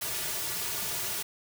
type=noise with comb filter; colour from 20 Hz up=white; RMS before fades=-33 dBFS; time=0.01-1.23 s; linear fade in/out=10 ms; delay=3.8 ms; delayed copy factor=-0.9; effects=none